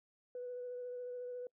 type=tone with vibrato; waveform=sine; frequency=493.9 Hz; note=B4; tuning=in tune; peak=-40 dBFS; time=0.35-1.47 s; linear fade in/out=2 ms; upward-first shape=sine; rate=14 Hz; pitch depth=14 cents each way; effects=noise-tail reverb RT60 0.1 s tail -26 dB re dry + tanh soft clip ceiling -36 dBFS